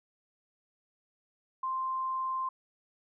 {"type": "tone", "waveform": "sine", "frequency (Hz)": 1046.5, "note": "C6", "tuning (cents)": 0, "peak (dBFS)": -30, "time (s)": [1.63, 2.49], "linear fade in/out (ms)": 5, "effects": []}